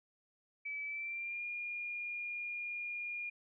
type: tone with pitch glide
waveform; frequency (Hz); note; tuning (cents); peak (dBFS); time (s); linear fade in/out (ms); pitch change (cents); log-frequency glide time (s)
sine; 2300 to 2421; D7 to D#7; -37 to -48; -38; 0.65-3.3; 10; +89; 0.85-1.44
effects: none